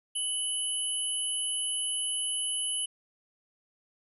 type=tone pair together; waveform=sine; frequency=2980 / 10620 Hz; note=F#7 / E9; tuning=+12 / +12 cents; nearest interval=octave + minor seventh; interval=2200 cents; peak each=-32 / -31 dBFS; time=0.15-2.86 s; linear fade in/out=10 ms; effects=none